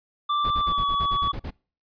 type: tone with pitch glide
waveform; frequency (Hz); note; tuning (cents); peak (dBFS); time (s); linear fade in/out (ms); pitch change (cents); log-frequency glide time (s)
square; 1174.7 to 1136; D6 to C#6; 0 to +42; -22; 0.29-1.32; 10; -58; 0.61-0.82
type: noise bursts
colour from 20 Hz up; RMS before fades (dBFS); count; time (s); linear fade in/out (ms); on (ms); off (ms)
brown; -31; 10; 0.44-1.507; 10; 68; 43
effects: noise-tail reverb RT60 0.4 s tail -25 dB re dry + resampled to 11025 Hz